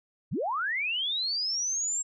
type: linear sweep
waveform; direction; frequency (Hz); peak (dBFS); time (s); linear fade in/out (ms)
sine; up; 74.7 to 7610; -27; 0.31-2.03; 20
effects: none